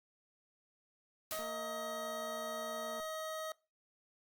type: noise with exponential decay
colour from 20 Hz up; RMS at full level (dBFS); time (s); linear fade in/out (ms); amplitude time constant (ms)
white; -39; 1.31-1.61; 0; 65
type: tone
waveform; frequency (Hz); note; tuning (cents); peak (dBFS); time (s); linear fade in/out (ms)
25% pulse; 631; D#5; +24; -36; 1.32-3.52; 2
type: click train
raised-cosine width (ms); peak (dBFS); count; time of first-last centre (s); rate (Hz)
1; -37; 371; 1.39-2.999; 230
effects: noise-tail reverb RT60 0.3 s tail -22 dB re dry + Opus 48 kbps